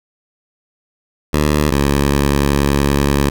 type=tone pair in turn; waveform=10% pulse; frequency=74.7 / 70.51 Hz; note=D2 / C#2; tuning=+30 / +30 cents; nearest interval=minor second; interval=100 cents; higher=first; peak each=-4 dBFS; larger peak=neither; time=1.33-1.71 / 1.71-3.3 s; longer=second; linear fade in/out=10 ms; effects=none